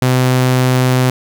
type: tone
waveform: sawtooth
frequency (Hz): 127.7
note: C3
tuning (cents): -42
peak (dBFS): -6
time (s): 0.02-1.1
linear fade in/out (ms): 2
effects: 8-bit